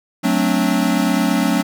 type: chord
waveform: square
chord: D dominant seventh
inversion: first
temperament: equal with one note detuned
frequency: 185 / 220 / 261.6 / 290.1 Hz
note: F#3 / A3 / C4 / D4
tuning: 0 / 0 / 0 / -21 cents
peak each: -21 dBFS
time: 0.23-1.63 s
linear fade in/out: 20 ms
effects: none